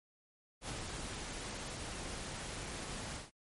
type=noise with ADSR envelope; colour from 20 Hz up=pink; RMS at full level=-40 dBFS; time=0.61-3.31 s; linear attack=75 ms; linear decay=43 ms; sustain=-3 dB; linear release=160 ms; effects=MP3 48 kbps